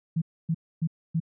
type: tone bursts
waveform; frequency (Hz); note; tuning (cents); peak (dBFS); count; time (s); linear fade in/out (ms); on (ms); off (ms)
sine; 163.3; E3; -16; -22; 4; 0.16-1.202; 10; 58; 270
effects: none